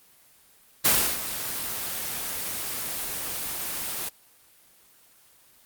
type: noise with ADSR envelope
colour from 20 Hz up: white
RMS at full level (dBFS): -18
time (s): 0.84-4.09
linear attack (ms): 16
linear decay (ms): 310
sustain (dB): -13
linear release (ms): 4
effects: white hiss -57 dBFS RMS until 5.65 s + Opus 24 kbps